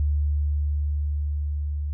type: tone with level ramp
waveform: sine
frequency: 73.42 Hz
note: D2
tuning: in tune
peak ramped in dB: -19 to -25 dBFS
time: 0-1.93 s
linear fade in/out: 0 ms
effects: none